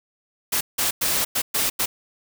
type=noise bursts at uneven times; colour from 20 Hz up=white; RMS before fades=-22 dBFS; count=6; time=0.52-0.61 / 0.78-0.91 / 1.01-1.25 / 1.35-1.42 / 1.54-1.7 / 1.79-1.86 s; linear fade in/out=10 ms; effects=none